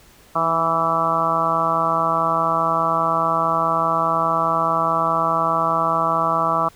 harmonic tone with a mistuned harmonic, 164.81 Hz, E3, in tune, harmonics 1 / 2 / 3 / 4 / 5 / 6 / 7 / 8, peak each -30 / -32 / -32 / -24 / -27 / -25 / -20 / -24 dBFS, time 0.35-6.69 s, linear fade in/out 10 ms, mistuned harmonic 2, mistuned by -48 cents, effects pink hiss -50 dBFS RMS until 6.75 s

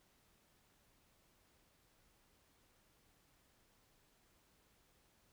silence, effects pink hiss -73 dBFS RMS until 5.32 s

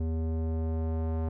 square tone with low-pass filter sweep, 80.6 Hz, E2, 38 cents flat, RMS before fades -30 dBFS, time 0-1.29 s, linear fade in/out 5 ms, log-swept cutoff 390 to 800 Hz, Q 1, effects none

